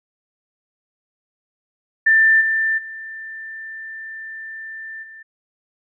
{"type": "tone with level steps", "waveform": "sine", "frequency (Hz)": 1781, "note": "A6", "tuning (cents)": 21, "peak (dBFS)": [-10, -16, -30, -37], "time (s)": [2.06, 5.23], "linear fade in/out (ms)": 10, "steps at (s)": [2.4, 2.77, 5.02], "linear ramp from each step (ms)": 20, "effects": []}